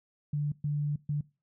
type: tone bursts at uneven times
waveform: sine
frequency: 146.83 Hz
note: D3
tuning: in tune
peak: -27 dBFS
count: 3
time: 0.33-0.52 / 0.64-0.96 / 1.09-1.21 s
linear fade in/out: 5 ms
effects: noise-tail reverb RT60 0.3 s tail -22 dB re dry